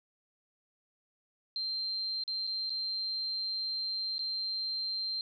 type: tone with dropouts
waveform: sine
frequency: 4151 Hz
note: C8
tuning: 15 cents flat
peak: -32 dBFS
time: 1.56-5.21 s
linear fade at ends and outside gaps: 1 ms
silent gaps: 2.237-2.278 / 2.469-2.474 / 2.696-2.703 / 4.182-4.192 s
effects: none